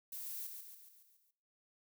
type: noise with echo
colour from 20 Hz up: violet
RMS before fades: -45 dBFS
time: 0.12-0.47 s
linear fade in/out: 5 ms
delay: 140 ms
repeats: 6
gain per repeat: -5 dB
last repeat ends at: 1.31 s
effects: noise-tail reverb RT60 0.5 s tail -17 dB re dry